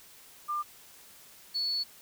sine tone pair in turn, 1196 / 4417 Hz, D6 / C#8, +31 / -7 cents, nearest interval octave + major seventh, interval 2262 cents, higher second, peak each -29 / -28 dBFS, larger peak second, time 0.48-0.63 / 1.54-1.84 s, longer second, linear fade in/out 20 ms, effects white hiss -54 dBFS RMS until 2.01 s

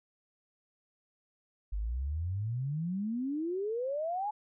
sine exponential sweep, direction up, 47.95 to 861 Hz, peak -31 dBFS, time 1.72-4.31 s, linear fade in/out 10 ms, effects none

